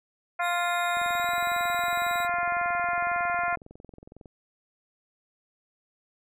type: harmonic tone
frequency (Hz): 349.2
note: F4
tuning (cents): 0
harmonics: 2 / 3 / 4 / 5 / 6 / 7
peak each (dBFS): -28 / -32 / -30 / -36 / -35 / -39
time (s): 0.39-3.56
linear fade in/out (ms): 10
type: tone with pitch glide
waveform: sawtooth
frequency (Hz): 3729 to 3883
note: A#7 to B7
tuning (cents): 0 to -30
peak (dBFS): -33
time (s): 0.41-2.28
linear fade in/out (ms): 50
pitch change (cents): +70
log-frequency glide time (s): 1.07-1.33
type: click train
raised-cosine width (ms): 2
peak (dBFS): -33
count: 73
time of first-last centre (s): 0.97-4.258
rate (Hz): 21.9
effects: none